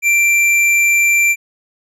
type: tone with hard clipping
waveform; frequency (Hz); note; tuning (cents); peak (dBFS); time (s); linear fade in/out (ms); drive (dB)
triangle; 2356; D7; +5; -11; 0.02-1.36; 50; 18
effects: low-pass 12000 Hz 12 dB/octave